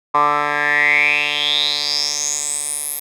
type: tone with band-pass filter sweep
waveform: 10% pulse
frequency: 146.83 Hz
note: D3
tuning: in tune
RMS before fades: -18 dBFS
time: 0.14-3 s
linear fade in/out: 10 ms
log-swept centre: 1100 to 12000 Hz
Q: 8.8
effects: none